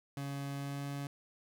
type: tone with pitch glide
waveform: 30% pulse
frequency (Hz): 139.9 to 141.12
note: C#3 to C#3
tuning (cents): +16 to +31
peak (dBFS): -35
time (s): 0.17-1.07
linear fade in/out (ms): 2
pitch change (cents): +15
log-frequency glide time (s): 0.56-0.85
effects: none